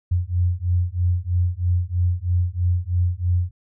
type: beating tone pair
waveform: sine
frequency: 87.31 / 90.41 Hz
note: F2 / F#2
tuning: 0 / -40 cents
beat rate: 3.1 Hz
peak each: -21 dBFS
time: 0.11-3.51 s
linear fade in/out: 10 ms
effects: none